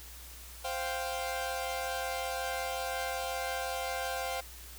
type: chord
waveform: sawtooth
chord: C suspended fourth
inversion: none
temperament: equal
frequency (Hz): 523.3 / 698.5 / 784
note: C5 / F5 / G5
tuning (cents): 0 / 0 / 0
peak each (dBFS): -34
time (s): 0.64-4.41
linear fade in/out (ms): 10
effects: added 60 Hz sine -49 dBFS peak until 4.78 s + white hiss -50 dBFS RMS until 4.78 s